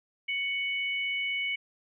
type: tone pair together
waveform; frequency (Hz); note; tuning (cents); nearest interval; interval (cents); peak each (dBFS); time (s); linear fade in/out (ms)
sine; 2226 / 2971; C#7 / F#7; +7 / +6; perfect fourth; 499; -29 / -35; 0.28-1.56; 10
effects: none